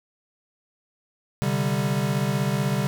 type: chord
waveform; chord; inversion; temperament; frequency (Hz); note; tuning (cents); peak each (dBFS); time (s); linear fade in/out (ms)
square; C suspended second; none; equal; 130.81 / 146.83 / 196; C3 / D3 / G3; 0 / 0 / 0; -27; 1.42-2.87; 0
effects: none